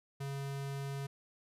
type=tone; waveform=square; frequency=138.59 Hz; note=C#3; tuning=in tune; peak=-38 dBFS; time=0.2-1.07 s; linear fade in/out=10 ms; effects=resampled to 32000 Hz